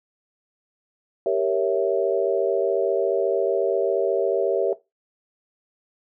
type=chord; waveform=sine; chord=G diminished seventh; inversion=none; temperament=equal; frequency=392 / 466.2 / 554.4 / 659.3 Hz; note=G4 / Bb4 / Db5 / Fb5; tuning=0 / 0 / 0 / 0 cents; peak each=-24 dBFS; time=1.26-4.73 s; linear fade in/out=2 ms; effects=noise-tail reverb RT60 0.2 s tail -17 dB re dry